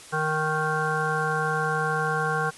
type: harmonic tone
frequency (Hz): 155.56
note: D#3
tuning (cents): 0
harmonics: 1 / 3 / 5 / 7 / 9 / 10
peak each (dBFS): -30 / -30 / -30 / -30 / -30 / -30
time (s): 0.12-2.51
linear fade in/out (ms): 20
effects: white hiss -45 dBFS RMS until 2.57 s + resampled to 24000 Hz